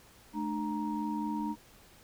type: tone cluster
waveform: sine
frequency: 216.4 / 300.7 / 937 Hz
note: A3 / D4 / A#5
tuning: -29 / +41 / +9 cents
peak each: -35 / -35 / -37 dBFS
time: 0.33-1.56 s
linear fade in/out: 50 ms
effects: pink hiss -58 dBFS RMS until 2.03 s